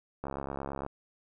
click train, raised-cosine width 1 ms, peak -22 dBFS, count 44, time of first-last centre 0.24-0.864 s, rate 68.9 Hz, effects none

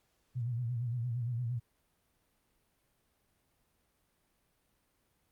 sine tone with vibrato, 120 Hz, B2, 49 cents flat, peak -32 dBFS, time 0.35-1.6 s, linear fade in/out 20 ms, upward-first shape sine, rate 8.7 Hz, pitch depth 88 cents each way, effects pink hiss -75 dBFS RMS until 5.31 s + Opus 48 kbps

